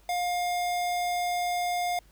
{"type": "tone", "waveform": "square", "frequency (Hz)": 709, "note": "F5", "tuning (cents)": 26, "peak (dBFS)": -27, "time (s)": [0.09, 1.99], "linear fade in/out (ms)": 2, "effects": ["added 50 Hz sine -56 dBFS peak until 2.11 s", "pink hiss -62 dBFS RMS until 2.11 s"]}